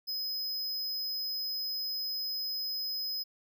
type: tone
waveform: square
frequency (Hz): 5060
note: D#8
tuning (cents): +28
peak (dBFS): -33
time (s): 0.07-3.24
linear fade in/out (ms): 20
effects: none